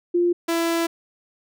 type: tone pair in turn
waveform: sine / sawtooth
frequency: 349.2 / 334.1 Hz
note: F4 / E4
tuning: 0 / +23 cents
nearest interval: minor second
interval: 77 cents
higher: first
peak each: -16 / -16 dBFS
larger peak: neither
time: 0.14-0.33 / 0.48-0.87 s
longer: second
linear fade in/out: 10 ms
effects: none